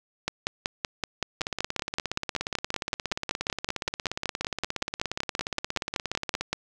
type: two click trains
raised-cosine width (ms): 0.2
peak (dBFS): -9 / -12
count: 34 / 86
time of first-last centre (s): 0.28-6.53 / 1.41-6.41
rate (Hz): 5.28 / 17
effects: none